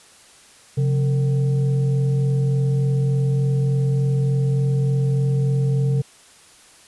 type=tone with frequency modulation; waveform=sine; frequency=135.8 Hz; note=C#3; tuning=35 cents flat; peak=-16 dBFS; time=0.77-6.02 s; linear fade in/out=10 ms; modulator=315 Hz; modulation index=0.42; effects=white hiss -49 dBFS RMS until 6.87 s + resampled to 24000 Hz